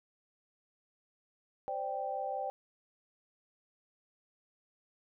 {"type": "chord", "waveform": "sine", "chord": "C suspended second", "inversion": "none", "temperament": "just", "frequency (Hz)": [523.3, 588.7, 784.9], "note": ["C5", "D5", "G5"], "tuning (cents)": [0, 4, 2], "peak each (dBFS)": [-40, -40, -36], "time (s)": [1.68, 2.5], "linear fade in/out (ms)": 0, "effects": []}